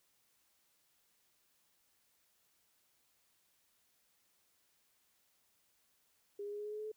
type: tone with pitch steps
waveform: sine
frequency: 406.5 / 410 / 413.6 / 417.2 / 420.8 / 424.5 / 428.2 / 431.9 Hz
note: G#4 / G#4 / G#4 / G#4 / G#4 / G#4 / A4 / A4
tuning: -37 / -22 / -7 / +8 / +23 / +38 / -47 / -32 cents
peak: -40 dBFS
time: 6.39-6.918 s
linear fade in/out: 5 ms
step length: 66 ms
effects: white hiss -75 dBFS RMS until 6.96 s